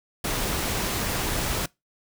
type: noise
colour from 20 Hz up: pink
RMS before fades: -27 dBFS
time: 0.24-1.66 s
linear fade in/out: 5 ms
effects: noise-tail reverb RT60 0.2 s tail -23 dB re dry